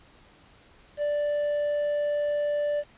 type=tone with quantisation; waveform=triangle; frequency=587 Hz; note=D5; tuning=1 cent flat; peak=-22 dBFS; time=0.97-2.84 s; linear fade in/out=50 ms; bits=8; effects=pink hiss -56 dBFS RMS until 2.97 s + resampled to 8000 Hz